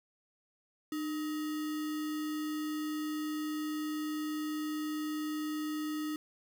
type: tone with sample-and-hold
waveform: sine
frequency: 304.8 Hz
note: D#4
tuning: 36 cents flat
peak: -33 dBFS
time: 0.92-6.16 s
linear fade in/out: 2 ms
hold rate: 1575 Hz
effects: none